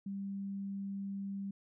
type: tone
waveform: sine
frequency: 197.3 Hz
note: G3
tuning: 11 cents sharp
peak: -37 dBFS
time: 0.06-1.51 s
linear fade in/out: 5 ms
effects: none